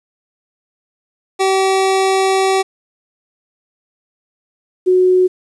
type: tone pair in turn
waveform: 25% pulse / sine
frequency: 383.3 / 367.6 Hz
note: G4 / F#4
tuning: -39 / -11 cents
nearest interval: minor second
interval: 72 cents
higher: first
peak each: -8 dBFS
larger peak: neither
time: 1.39-2.63 / 4.86-5.28 s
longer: first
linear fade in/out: 20 ms
effects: resampled to 24000 Hz + 8-bit